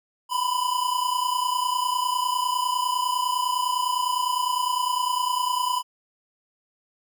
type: tone pair together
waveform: square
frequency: 982 / 1011.9 Hz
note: B5 / B5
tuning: -10 / +42 cents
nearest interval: minor second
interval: 52 cents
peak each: -26 / -26 dBFS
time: 0.29-5.83 s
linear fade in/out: 50 ms
effects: none